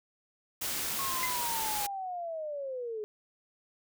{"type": "noise", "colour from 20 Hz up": "white", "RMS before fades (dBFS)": -34, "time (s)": [0.61, 1.87], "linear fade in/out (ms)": 10}
{"type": "linear sweep", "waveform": "sine", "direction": "down", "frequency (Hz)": [1100, 415.3], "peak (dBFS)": -34, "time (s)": [0.99, 3.04], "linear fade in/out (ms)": 0}
{"type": "tone with exponential decay", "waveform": "sine", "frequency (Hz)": 2062, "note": "C7", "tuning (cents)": -26, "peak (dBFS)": -29, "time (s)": [1.23, 1.4], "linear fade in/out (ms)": 1, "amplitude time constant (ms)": 36}
{"effects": []}